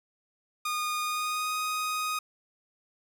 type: tone with pitch glide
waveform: sawtooth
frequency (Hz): 1225 to 1248.6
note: D#6 to D#6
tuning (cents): -27 to +6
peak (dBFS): -25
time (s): 0.65-2.19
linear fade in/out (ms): 5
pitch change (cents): +33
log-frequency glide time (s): 1.03-1.55
effects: none